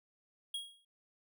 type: tone with exponential decay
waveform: square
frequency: 3289 Hz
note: G#7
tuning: 18 cents flat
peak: -35 dBFS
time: 0.54-0.85 s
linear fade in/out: 5 ms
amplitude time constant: 67 ms
effects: none